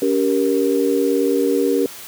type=chord; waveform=sine; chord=G diminished; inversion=second; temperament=just; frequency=282.2 / 392 / 470.4 Hz; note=Db4 / G4 / Bb4; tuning=+31 / 0 / +16 cents; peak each=-19 dBFS; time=0.02-1.86 s; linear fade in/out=2 ms; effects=white hiss -36 dBFS RMS until 2.07 s + high-pass 100 Hz 12 dB/octave